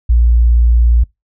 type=tone; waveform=sine; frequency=58.6 Hz; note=A#1; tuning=10 cents sharp; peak=-6 dBFS; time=0.09-1.04 s; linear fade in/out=10 ms; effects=noise-tail reverb RT60 0.2 s tail -25 dB re dry